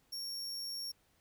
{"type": "tone", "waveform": "40% pulse", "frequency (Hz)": 5520, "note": "F8", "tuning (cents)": -21, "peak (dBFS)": -38, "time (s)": [0.12, 0.92], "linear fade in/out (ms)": 10, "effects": ["pink hiss -72 dBFS RMS until 1.2 s"]}